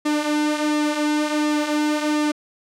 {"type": "tone with flanger", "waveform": "sawtooth", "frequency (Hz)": 300.1, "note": "D4", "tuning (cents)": 38, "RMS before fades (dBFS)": -21, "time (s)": [0.05, 2.32], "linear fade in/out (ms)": 10, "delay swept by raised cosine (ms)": [1.3, 5.1], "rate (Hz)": 1.4, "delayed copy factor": -0.55, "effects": ["low-pass 9000 Hz 12 dB/octave"]}